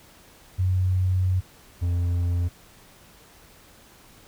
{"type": "tone pair in turn", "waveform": ["sine", "triangle"], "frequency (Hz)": [92.5, 87.31], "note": ["F#2", "F2"], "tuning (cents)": [0, 0], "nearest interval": "minor second", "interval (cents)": 100, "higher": "first", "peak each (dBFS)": -19, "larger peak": "neither", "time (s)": [[0.58, 1.41], [1.81, 2.49]], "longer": "first", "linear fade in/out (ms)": 20, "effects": ["pink hiss -52 dBFS RMS until 4.27 s"]}